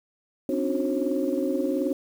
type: tone cluster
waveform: sine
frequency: 261.7 / 284.2 / 303.1 / 364 / 540 Hz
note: C4 / C#4 / D#4 / F#4 / C#5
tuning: 0 / +43 / -45 / -28 / -45 cents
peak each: -29 dBFS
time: 0.49-1.93 s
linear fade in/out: 2 ms
effects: tanh soft clip ceiling -13 dBFS + 8-bit